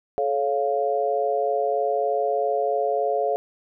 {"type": "chord", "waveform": "sine", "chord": "A augmented", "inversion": "none", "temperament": "equal with one note detuned", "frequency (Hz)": [431.2, 554.4, 698.5], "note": ["A4", "C#5", "E#5"], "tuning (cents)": [-35, 0, 0], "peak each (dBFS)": [-25, -25, -24], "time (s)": [0.18, 3.36], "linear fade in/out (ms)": 0, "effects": []}